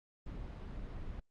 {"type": "noise", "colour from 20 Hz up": "brown", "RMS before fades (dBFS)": -43, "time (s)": [0.26, 1.2], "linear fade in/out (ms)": 5, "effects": ["low-pass 4000 Hz 12 dB/octave", "Opus 32 kbps"]}